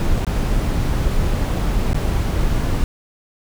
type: noise with dropouts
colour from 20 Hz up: brown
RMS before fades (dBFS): -18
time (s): 0-2.84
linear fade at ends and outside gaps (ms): 0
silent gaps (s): 0.248-0.267 / 1.931-1.945
effects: none